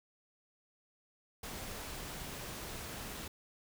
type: noise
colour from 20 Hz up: pink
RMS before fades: -44 dBFS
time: 1.43-3.28 s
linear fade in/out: 5 ms
effects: none